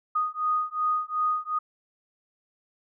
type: beating tone pair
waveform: sine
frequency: 1239 / 1241.7 Hz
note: D#6 / D#6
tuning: -8 / -4 cents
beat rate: 2.7 Hz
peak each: -27 dBFS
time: 0.15-1.59 s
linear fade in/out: 10 ms
effects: none